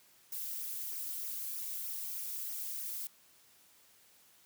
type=noise with flanger; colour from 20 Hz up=violet; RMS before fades=-40 dBFS; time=0.32-3.07 s; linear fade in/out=2 ms; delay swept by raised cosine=0.24 to 3.54 ms; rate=3.2 Hz; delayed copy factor=-0.9; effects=white hiss -64 dBFS RMS until 4.45 s + high-pass 60 Hz 12 dB/octave